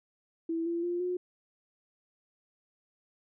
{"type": "tone with pitch steps", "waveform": "sine", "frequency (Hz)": [329.6, 339.5, 349.6, 360.1], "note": ["E4", "F4", "F4", "F#4"], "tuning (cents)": [0, -49, 2, -47], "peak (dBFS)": -29, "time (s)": [0.49, 1.17], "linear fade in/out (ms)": 5, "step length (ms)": 170, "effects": []}